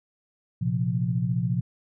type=chord; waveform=sine; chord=Bb suspended second; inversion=none; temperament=equal; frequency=116.54 / 130.81 / 174.61 Hz; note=Bb2 / C3 / F3; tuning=0 / 0 / 0 cents; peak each=-27 dBFS; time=0.61-1.61 s; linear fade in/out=10 ms; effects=none